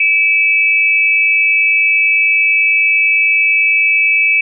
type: tone pair together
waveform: sine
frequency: 2311 / 2600 Hz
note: D7 / E7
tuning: -28 / -24 cents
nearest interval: major second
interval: 204 cents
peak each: -11 / -12 dBFS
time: 0-4.41 s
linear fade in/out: 5 ms
effects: none